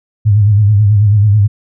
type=tone with vibrato; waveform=sine; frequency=103.83 Hz; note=G#2; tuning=in tune; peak=-5 dBFS; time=0.25-1.48 s; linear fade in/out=20 ms; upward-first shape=sine; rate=9.2 Hz; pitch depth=80 cents each way; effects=none